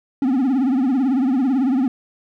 triangle tone with vibrato, 261.6 Hz, C4, in tune, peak -13 dBFS, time 0.22-1.88 s, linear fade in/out 2 ms, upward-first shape triangle, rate 18 Hz, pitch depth 170 cents each way, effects none

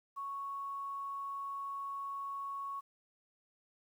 sine tone with quantisation, 1108.7 Hz, C#6, in tune, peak -38 dBFS, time 0.16-2.81 s, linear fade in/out 20 ms, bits 11, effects none

